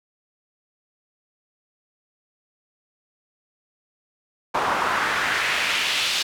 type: noise with band-pass filter sweep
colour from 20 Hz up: pink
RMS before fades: -23 dBFS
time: 4.54-6.23 s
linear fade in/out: 10 ms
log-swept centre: 920 to 3800 Hz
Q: 1.7
effects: none